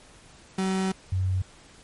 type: tone pair in turn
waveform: 35% pulse / sine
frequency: 189.7 / 93.41 Hz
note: F#3 / F#2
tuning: +43 / +17 cents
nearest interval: octave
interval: 1226 cents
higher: first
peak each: -22 dBFS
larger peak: neither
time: 0.58-0.92 / 1.12-1.42 s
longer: first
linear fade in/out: 5 ms
effects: pink hiss -52 dBFS RMS until 1.83 s + MP3 48 kbps